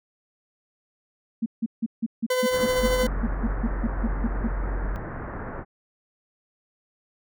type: tone bursts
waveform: sine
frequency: 226.9 Hz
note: A#3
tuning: 47 cents flat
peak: -21 dBFS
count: 16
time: 1.42-4.476 s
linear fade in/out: 10 ms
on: 41 ms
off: 160 ms
type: tone with tremolo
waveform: 40% pulse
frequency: 507 Hz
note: B4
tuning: 45 cents sharp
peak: -19 dBFS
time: 2.3-3.07 s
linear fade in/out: 5 ms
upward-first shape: sine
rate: 13 Hz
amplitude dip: 35%
type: low-pass noise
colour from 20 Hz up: pink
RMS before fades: -34 dBFS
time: 2.5-5.65 s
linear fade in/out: 50 ms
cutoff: 1800 Hz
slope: 48 dB/octave
type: tone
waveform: sine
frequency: 46.23 Hz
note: F#1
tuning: 1 cent flat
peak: -25 dBFS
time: 2.78-4.96 s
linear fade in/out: 0 ms
effects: none